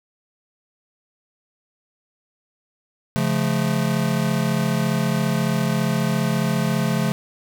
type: chord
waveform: square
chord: Db augmented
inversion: none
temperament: just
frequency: 138.59 / 173.24 / 216.5 Hz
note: Db3 / F3 / A3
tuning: 0 / -14 / -28 cents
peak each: -24 dBFS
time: 3.16-7.12 s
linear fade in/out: 0 ms
effects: none